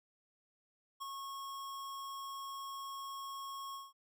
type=tone with ADSR envelope; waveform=square; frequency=1094 Hz; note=C#6; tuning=23 cents flat; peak=-40 dBFS; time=1-3.93 s; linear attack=21 ms; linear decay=18 ms; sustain=-3 dB; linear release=190 ms; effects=none